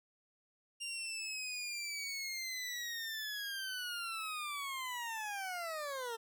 20% pulse linear sweep, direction down, 2800 to 444.8 Hz, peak -34 dBFS, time 0.8-6.17 s, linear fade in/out 20 ms, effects none

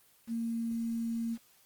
sine tone with quantisation, 230 Hz, A#3, 23 cents flat, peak -31 dBFS, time 0.27-1.38 s, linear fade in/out 50 ms, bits 9, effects white hiss -64 dBFS RMS until 1.65 s + Opus 24 kbps

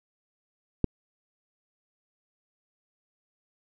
click, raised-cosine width 3 ms, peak -9 dBFS, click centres 0.843 s, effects none

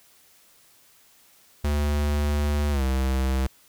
square tone with pitch glide, 73.42 to 65.79 Hz, D2 to C2, 0 to +10 cents, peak -22 dBFS, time 1.64-3.47 s, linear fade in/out 5 ms, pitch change -190 cents, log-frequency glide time 2.71-2.83 s, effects white hiss -57 dBFS RMS until 3.68 s

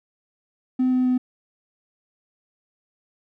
triangle tone with pitch steps, 255.7 / 254.1 / 252.5 Hz, C4 / B3 / B3, -40 / +49 / +39 cents, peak -14 dBFS, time 0.79-1.18 s, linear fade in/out 10 ms, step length 130 ms, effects tanh soft clip ceiling -13 dBFS

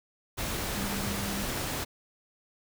sine tone in noise, 199.3 Hz, G3, 29 cents sharp, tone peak -35 dBFS, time 0.74-1.44 s, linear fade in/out 20 ms, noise pink, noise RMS -33 dBFS, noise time 0.37-1.85 s, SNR -5 dB, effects none

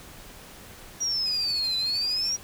sine exponential two-way sweep, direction down then up, 5770 to 3979 to 5770 Hz, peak -24 dBFS, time 1-2.37 s, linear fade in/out 20 ms, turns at 1.77 s
15% pulse tone with tremolo, 2503 Hz, D#7, 10 cents sharp, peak -31 dBFS, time 1.25-2.34 s, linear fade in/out 20 ms, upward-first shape triangle, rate 13 Hz, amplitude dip 75%
effects pink hiss -46 dBFS RMS until 2.43 s

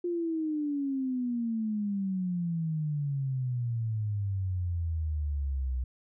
sine exponential sweep, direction down, 353.9 to 62 Hz, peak -28 dBFS, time 0.04-5.84 s, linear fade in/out 5 ms, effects none

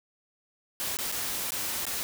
white noise with dropouts, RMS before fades -32 dBFS, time 0.8-2.03 s, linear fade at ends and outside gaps 0 ms, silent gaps 0.97-0.988 / 1.116-1.123 / 1.506-1.52 / 1.853-1.867 s, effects none

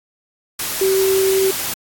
sine tone in noise, 383.7 Hz, G4, 37 cents flat, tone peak -13 dBFS, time 0.81-1.51 s, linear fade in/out 5 ms, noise white, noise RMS -23 dBFS, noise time 0.59-1.74 s, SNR +7 dB, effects AAC 64 kbps

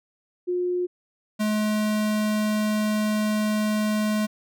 sine / square tone pair in turn, 358 / 212.9 Hz, F4 / G#3, +43 / +43 cents, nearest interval major sixth, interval 900 cents, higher first, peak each -22 dBFS, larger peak neither, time 0.47-0.87 / 1.39-4.27 s, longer second, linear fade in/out 20 ms, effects none

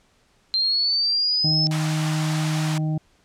sine linear sweep, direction up, 4135 to 5274 Hz, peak -18 dBFS, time 0.54-1.67 s, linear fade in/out 0 ms
harmonic tone, 155.56 Hz, D#3, in tune, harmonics 1 / 2 / 4 / 5, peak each -21 / -31 / -39 / -40 dBFS, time 1.44-2.98 s, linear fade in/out 5 ms
pink high-pass noise, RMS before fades -31 dBFS, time 1.71-2.78 s, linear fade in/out 2 ms, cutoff 700 Hz, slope 48 dB/octave
effects pink hiss -61 dBFS RMS until 3.24 s + low-pass 8000 Hz 12 dB/octave

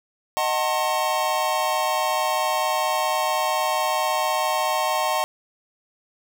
square chord, D# diminished seventh, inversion none, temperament just, 622.3 / 746.7 / 896 / 1075.3 Hz, D#5 / F#5 / A5 / C6, 0 / +16 / +31 / +47 cents, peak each -27 dBFS, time 0.37-5.24 s, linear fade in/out 0 ms, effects none

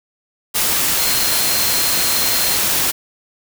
sine tone in noise, 4186 Hz, C8, in tune, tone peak -23 dBFS, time 0.98-2.57 s, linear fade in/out 20 ms, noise white, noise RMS -17 dBFS, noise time 0.54-2.92 s, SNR -9 dB, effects none

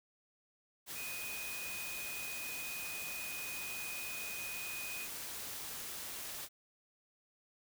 sine tone in noise, 2489 Hz, D#7, in tune, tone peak -43 dBFS, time 0.94-5.08 s, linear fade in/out 50 ms, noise white, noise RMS -44 dBFS, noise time 0.86-6.49 s, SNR -2 dB, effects none

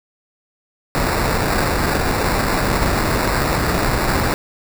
pink noise with sample-and-hold, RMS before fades -18 dBFS, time 0.95-4.34 s, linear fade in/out 0 ms, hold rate 3150 Hz, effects none

